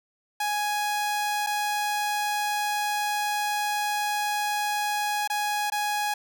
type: tone with dropouts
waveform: sawtooth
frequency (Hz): 832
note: G#5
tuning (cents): +3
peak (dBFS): -21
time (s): 0.4-6.14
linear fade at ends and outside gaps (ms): 5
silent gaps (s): 1.465-1.469 / 5.276-5.299 / 5.701-5.72
effects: none